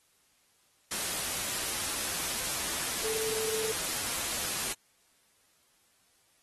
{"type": "tone in noise", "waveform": "sine", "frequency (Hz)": 440, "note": "A4", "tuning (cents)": 0, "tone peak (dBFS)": -34, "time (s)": [3.04, 3.72], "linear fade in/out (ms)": 5, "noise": "white", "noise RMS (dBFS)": -33, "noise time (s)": [0.91, 4.73], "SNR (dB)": -4, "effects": ["white hiss -68 dBFS RMS until 6.42 s", "AAC 32 kbps"]}